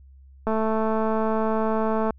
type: click train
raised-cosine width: 1 ms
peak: -12 dBFS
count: 361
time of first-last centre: 0.47-2.106 s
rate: 220 Hz
effects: added 67 Hz sine -46 dBFS peak until 2.18 s